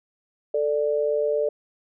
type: tone pair together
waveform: sine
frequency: 441.6 / 590 Hz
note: A4 / D5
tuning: +6 / +8 cents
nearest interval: perfect fourth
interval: 502 cents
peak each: -23 dBFS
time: 0.54-1.49 s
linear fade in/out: 5 ms
effects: none